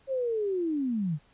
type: linear sweep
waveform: sine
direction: down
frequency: 547 to 138.59 Hz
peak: -26 dBFS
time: 0.07-1.19 s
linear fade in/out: 50 ms
effects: pink hiss -63 dBFS RMS until 1.33 s + resampled to 8000 Hz